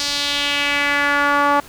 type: tone with band-pass filter sweep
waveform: sawtooth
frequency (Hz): 286.8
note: D4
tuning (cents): -41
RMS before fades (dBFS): -18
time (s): 0-1.6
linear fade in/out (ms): 2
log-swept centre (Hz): 4900 to 1000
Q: 2.4
effects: pink hiss -41 dBFS RMS until 1.68 s